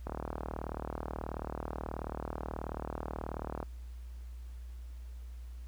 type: click train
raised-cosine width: 1 ms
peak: -23 dBFS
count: 138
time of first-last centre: 0.07-3.628 s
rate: 38.5 Hz
effects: added 60 Hz sine -42 dBFS peak until 5.67 s + pink hiss -65 dBFS RMS until 5.67 s